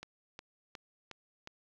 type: click train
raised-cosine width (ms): 0.2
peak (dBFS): -27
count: 5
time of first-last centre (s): 0.03-1.474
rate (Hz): 2.77
effects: low-pass 6000 Hz 12 dB/octave + 10-bit